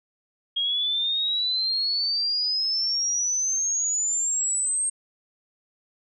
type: exponential sweep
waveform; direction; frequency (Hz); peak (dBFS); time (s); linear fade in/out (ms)
sine; up; 3254 to 8510; -22; 0.56-4.9; 10
effects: none